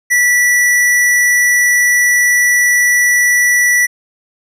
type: tone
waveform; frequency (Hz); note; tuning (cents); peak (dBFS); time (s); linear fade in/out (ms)
square; 1957; B6; -16; -9; 0.1-3.87; 20
effects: resampled to 32000 Hz

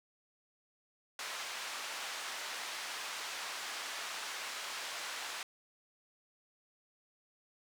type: band-pass noise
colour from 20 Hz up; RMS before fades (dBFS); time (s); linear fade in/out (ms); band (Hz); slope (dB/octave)
pink; -42; 1.19-5.43; 2; 1000 to 7000; 12
effects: none

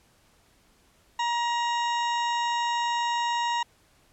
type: harmonic tone with a mistuned harmonic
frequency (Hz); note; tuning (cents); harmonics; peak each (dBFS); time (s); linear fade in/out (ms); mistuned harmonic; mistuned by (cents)
947; A#5; +27; 1 / 2 / 3 / 4 / 6 / 7 / 8; -25 / -34 / -36 / -37 / -45 / -44 / -47; 1.19-3.63; 5; 6; -48
effects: pink hiss -62 dBFS RMS until 4.12 s + low-pass 12000 Hz 12 dB/octave

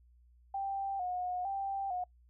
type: tone with vibrato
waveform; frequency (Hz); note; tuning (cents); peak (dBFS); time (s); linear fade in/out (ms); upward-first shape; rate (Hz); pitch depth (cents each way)
sine; 754; F#5; +32; -33; 0.54-2.04; 5; square; 1.1; 71
effects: noise-tail reverb RT60 0.1 s tail -24 dB re dry + added 60 Hz sine -60 dBFS peak until 2.29 s

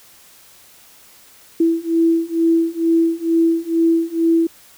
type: beating tone pair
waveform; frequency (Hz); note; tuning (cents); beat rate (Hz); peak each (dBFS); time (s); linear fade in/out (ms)
sine; 329.6 / 331.8; E4 / E4; 0 / +11; 2.2; -17 / -16; 1.6-4.47; 5
effects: white hiss -47 dBFS RMS until 4.77 s

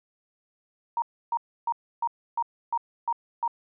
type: tone bursts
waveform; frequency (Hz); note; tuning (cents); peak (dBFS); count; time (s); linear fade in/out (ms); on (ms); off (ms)
sine; 937; A#5; +9; -23; 8; 0.97-3.478; 2; 51; 300
effects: none

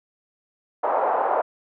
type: band-pass noise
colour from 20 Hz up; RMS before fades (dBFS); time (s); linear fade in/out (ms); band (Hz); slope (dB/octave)
pink; -22; 0.83-1.42; 10; 570 to 1000; 24
effects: none

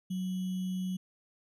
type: tone with sample-and-hold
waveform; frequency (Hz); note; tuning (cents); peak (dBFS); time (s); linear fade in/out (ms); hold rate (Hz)
sine; 185; F#3; 0; -31; 0.1-0.97; 10; 3150
effects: resampled to 32000 Hz

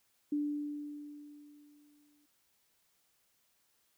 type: tone with exponential decay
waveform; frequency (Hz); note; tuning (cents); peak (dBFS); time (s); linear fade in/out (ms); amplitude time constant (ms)
sine; 293.6; D4; 0; -29; 0.32-2.26; 5; 420
effects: white hiss -74 dBFS RMS until 3.97 s

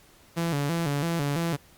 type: tone with vibrato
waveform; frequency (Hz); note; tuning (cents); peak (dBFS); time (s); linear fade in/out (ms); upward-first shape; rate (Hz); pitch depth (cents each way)
sawtooth; 155; D#3; -6; -21; 0.36-1.57; 20; square; 3; 140
effects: pink hiss -56 dBFS RMS until 1.77 s + Opus 48 kbps

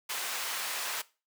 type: high-pass noise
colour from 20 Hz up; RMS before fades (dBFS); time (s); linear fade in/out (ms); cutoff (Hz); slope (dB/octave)
pink; -35; 0.09-1.02; 10; 1000; 12
effects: noise-tail reverb RT60 0.3 s tail -19 dB re dry

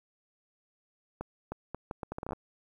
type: accelerating click train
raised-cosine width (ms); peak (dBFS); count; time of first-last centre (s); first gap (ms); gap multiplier
1; -22; 13; 1.21-2.332; 310; 0.73
effects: 10-bit

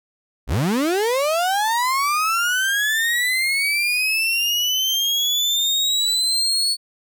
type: linear sweep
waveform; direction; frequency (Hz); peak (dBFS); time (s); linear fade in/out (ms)
35% pulse; up; 42.42 to 4431; -16; 0.47-6.77; 50
effects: none

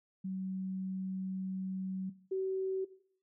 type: tone pair in turn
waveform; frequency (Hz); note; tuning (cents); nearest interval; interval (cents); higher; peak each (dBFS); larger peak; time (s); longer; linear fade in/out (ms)
sine; 188.8 / 380.4; F#3 / F#4; +35 / +48; octave; 1213; second; -35 / -31; second; 0.24-2.1 / 2.31-2.85; first; 10
effects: noise-tail reverb RT60 0.6 s tail -17 dB re dry

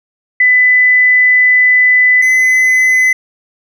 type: tone pair in turn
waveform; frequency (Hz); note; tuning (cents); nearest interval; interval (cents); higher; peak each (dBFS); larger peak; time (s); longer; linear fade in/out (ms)
sine / triangle; 2000 / 2024; B6 / B6; +21 / +42; unison; 21; second; -5; neither; 0.4-2.22 / 2.22-3.13; first; 5
effects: none

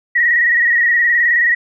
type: tone with vibrato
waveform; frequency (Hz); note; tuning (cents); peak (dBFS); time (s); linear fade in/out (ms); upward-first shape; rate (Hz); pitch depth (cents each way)
sine; 1899; A#6; +32; -10; 0.15-1.55; 10; square; 19; 36
effects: none

